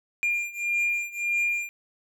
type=beating tone pair; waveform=triangle; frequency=2400 / 2401.7 Hz; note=D7 / D7; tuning=+37 / +38 cents; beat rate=1.7 Hz; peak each=-25 / -27 dBFS; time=0.23-1.69 s; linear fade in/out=0 ms; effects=none